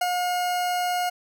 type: tone with ADSR envelope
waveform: 40% pulse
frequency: 717 Hz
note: F5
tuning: 45 cents sharp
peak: -19 dBFS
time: 0.01-1.1 s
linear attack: 6 ms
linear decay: 34 ms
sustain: -3 dB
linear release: 13 ms
effects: none